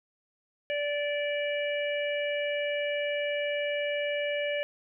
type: harmonic tone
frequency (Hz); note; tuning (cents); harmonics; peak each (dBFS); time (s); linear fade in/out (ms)
582; D5; -16; 1 / 3 / 4 / 5; -29 / -37 / -36 / -38; 0.7-4.63; 0
effects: none